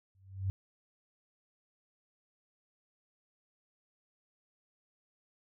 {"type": "tone with exponential growth", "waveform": "sine", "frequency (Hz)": 95.9, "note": "G2", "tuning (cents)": -37, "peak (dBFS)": -27, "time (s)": [0.15, 0.5], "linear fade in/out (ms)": 0, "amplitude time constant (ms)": 76, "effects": []}